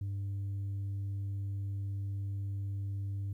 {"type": "tone", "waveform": "sine", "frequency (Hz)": 99.1, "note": "G2", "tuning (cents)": 19, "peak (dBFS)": -31, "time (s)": [0.01, 3.33], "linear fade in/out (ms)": 5, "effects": ["tanh soft clip ceiling -33 dBFS", "12-bit"]}